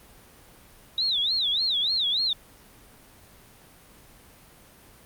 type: tone with vibrato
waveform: sine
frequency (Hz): 3767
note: A#7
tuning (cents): +17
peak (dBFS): -22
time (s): 0.98-2.33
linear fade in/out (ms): 2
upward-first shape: sine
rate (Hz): 3.4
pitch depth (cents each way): 230
effects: pink hiss -52 dBFS RMS until 5.05 s + Opus 32 kbps